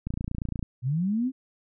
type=click train; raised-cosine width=5 ms; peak=-18 dBFS; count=17; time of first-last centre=0.07-0.627 s; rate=28.7 Hz
type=linear sweep; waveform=sine; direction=up; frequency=116.54 to 270 Hz; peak=-23 dBFS; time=0.82-1.32 s; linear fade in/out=50 ms
effects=none